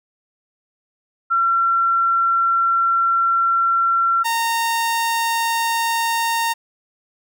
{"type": "tone pair in turn", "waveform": ["sine", "sawtooth"], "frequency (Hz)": [1360, 920.8], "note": ["F6", "A#5"], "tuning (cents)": [-46, -22], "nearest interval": "perfect fifth", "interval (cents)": 676, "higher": "first", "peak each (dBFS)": -14, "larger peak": "neither", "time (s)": [[1.3, 4.24], [4.24, 6.54]], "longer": "first", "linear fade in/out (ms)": 20, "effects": []}